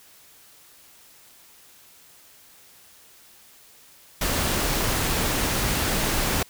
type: noise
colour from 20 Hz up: pink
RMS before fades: -24 dBFS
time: 4.21-6.43 s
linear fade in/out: 5 ms
effects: white hiss -52 dBFS RMS until 6.49 s